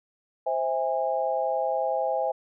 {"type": "chord", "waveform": "sine", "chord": "C augmented", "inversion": "none", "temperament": "just", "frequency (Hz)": [523.3, 654.1, 817.6], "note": ["C5", "E5", "G#5"], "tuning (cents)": [0, -14, -27], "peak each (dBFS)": -28, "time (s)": [0.46, 2.32], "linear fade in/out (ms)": 10, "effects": []}